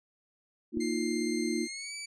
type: chord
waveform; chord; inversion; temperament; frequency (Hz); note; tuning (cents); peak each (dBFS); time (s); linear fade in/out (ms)
sine; Bb suspended fourth; none; equal; 233.1 / 311.1 / 349.2; Bb3 / Eb4 / F4; 0 / 0 / 0; -33; 0.72-1.68; 50
type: click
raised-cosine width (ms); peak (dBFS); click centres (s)
3; -29; 0.773
type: tone with pitch glide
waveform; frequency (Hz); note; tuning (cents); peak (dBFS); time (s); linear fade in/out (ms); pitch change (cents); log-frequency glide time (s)
15% pulse; 2100 to 2303; C7 to D7; +6 to -34; -31; 0.8-2.06; 10; +160; 1.65-1.94
effects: resampled to 22050 Hz